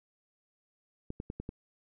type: clicks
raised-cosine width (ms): 3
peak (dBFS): -25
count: 5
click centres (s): 1.104 / 1.201 / 1.301 / 1.4 / 1.491
effects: none